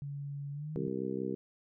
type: tone with pitch glide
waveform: sine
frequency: 141.9 to 155.64 Hz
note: C#3 to D#3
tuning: +41 to +1 cents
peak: -37 dBFS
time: 0.02-0.88 s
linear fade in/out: 0 ms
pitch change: +160 cents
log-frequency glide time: 0.52-0.73 s
type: harmonic tone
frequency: 65.41 Hz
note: C2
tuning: in tune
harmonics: 2 / 3 / 4 / 5 / 6 / 7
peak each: -45 / -39 / -40 / -40 / -38 / -41 dBFS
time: 0.76-1.35 s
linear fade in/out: 0 ms
effects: none